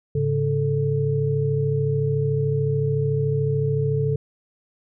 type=tone cluster; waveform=sine; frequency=107.6 / 141.3 / 438.8 Hz; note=A2 / C#3 / A4; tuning=-38 / +34 / -5 cents; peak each=-27 / -21 / -24 dBFS; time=0.15-4.16 s; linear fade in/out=5 ms; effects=none